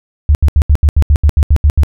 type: tone bursts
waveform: sine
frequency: 73.42 Hz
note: D2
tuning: in tune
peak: -4 dBFS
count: 12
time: 0.29-1.834 s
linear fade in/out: 0 ms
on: 59 ms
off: 76 ms
effects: none